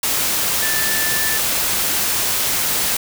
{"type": "tone in noise", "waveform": "sine", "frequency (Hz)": 1760, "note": "A6", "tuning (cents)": 0, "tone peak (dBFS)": -23, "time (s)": [0.62, 1.38], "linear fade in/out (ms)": 5, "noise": "white", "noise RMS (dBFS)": -19, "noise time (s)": [0.03, 2.97], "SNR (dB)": -7, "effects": []}